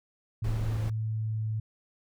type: tone with pitch glide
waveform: sine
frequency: 110 to 109.3 Hz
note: A2 to A2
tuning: 0 to -11 cents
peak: -28 dBFS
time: 0.42-1.6 s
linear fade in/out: 5 ms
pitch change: -11 cents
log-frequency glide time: 1.03-1.47 s
type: noise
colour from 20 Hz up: brown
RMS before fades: -34 dBFS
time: 0.44-0.9 s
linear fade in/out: 5 ms
effects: none